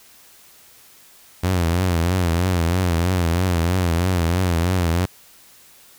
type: tone with vibrato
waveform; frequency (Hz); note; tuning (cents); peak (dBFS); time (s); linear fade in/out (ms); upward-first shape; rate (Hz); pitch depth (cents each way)
sawtooth; 87.8; F2; +10; -13; 1.43-5.06; 10; triangle; 3.1; 130
effects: white hiss -49 dBFS RMS until 5.98 s